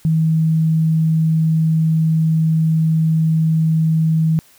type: tone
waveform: sine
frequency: 160 Hz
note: D#3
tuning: 49 cents sharp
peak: -12 dBFS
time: 0.05-4.39 s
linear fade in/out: 0 ms
effects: white hiss -50 dBFS RMS until 4.58 s